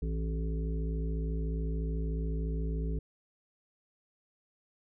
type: harmonic tone with a mistuned harmonic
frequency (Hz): 53.9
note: A1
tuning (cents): -35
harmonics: 1 / 3 / 5 / 7 / 8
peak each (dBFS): -31 / -37 / -44 / -48 / -44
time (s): 0.02-2.99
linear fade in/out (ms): 5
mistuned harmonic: 1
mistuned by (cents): +140
effects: none